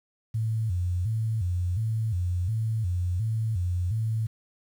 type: tone with vibrato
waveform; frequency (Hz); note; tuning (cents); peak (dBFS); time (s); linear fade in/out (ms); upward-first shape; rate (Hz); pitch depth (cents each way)
sine; 99.5; G2; +26; -24; 0.34-4.27; 10; square; 1.4; 190
effects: 9-bit